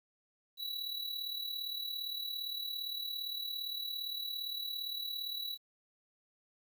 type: tone with amplitude modulation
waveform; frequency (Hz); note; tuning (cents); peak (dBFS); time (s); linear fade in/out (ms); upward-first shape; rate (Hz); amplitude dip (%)
square; 3929; B7; -10; -35; 0.57-5.58; 50; sine; 37.5; 60
effects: 11-bit